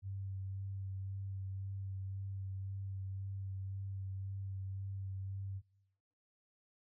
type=tone with vibrato; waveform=sine; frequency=96.8 Hz; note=G2; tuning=21 cents flat; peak=-39 dBFS; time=0.02-5.62 s; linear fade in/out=50 ms; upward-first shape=sine; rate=1.9 Hz; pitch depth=16 cents each way; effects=noise-tail reverb RT60 1.0 s tail -26 dB re dry